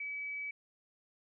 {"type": "tone", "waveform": "sine", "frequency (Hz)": 2287, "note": "D7", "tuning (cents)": -47, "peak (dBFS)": -37, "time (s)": [0, 0.51], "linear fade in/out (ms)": 5, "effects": []}